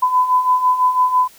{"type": "beating tone pair", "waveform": "sine", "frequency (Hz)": [1002, 1008], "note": ["B5", "B5"], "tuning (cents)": [25, 35], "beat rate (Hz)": 6, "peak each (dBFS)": [-19, -13], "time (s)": [0.02, 1.28], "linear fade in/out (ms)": 10, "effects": ["white hiss -46 dBFS RMS until 1.38 s"]}